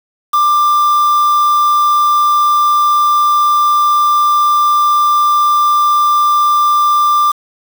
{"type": "tone with quantisation", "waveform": "triangle", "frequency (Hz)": 1186, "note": "D6", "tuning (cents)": 17, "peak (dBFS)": -6, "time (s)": [0.33, 7.32], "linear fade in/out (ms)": 10, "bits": 4, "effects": []}